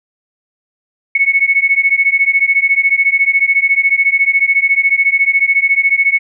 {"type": "beating tone pair", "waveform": "sine", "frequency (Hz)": [2200, 2214], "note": ["C#7", "C#7"], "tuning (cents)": [-14, -3], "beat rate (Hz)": 14, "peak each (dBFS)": -12, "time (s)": [1.15, 6.19], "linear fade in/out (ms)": 5, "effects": []}